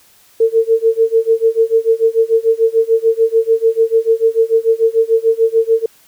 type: tone with tremolo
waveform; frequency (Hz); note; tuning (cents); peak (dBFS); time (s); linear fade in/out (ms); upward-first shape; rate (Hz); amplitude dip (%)
sine; 452; A4; +47; -6; 0.4-5.86; 5; sine; 6.8; 95
effects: white hiss -49 dBFS RMS until 6.07 s